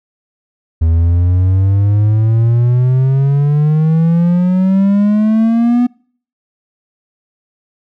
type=exponential sweep; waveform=triangle; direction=up; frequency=80.3 to 246.9 Hz; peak=-6 dBFS; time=0.81-5.87 s; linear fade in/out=10 ms; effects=noise-tail reverb RT60 0.5 s tail -25 dB re dry